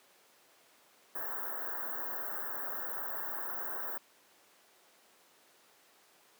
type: band-stop noise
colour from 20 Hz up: white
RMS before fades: -38 dBFS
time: 1.15-3.98 s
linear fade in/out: 5 ms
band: 1800 to 15000 Hz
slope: 96 dB/octave
effects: pink hiss -63 dBFS RMS until 6.39 s + high-pass 400 Hz 12 dB/octave